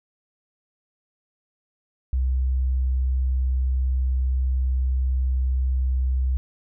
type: tone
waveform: sine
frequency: 64.4 Hz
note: C2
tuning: 27 cents flat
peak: -19 dBFS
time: 2.13-6.37 s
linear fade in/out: 0 ms
effects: none